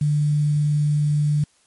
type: tone with quantisation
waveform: sine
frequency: 148.4 Hz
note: D3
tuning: 18 cents sharp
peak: -16 dBFS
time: 0.01-1.44 s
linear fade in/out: 5 ms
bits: 7
effects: white hiss -60 dBFS RMS until 1.66 s + MP3 48 kbps